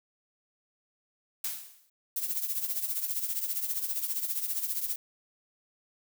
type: noise with exponential decay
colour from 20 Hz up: blue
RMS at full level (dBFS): -30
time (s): 1.44-1.9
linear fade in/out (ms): 5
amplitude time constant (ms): 100
type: noise with tremolo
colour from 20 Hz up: violet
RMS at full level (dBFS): -29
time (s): 2.16-4.96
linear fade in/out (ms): 5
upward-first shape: triangle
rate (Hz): 15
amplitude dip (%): 75
effects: none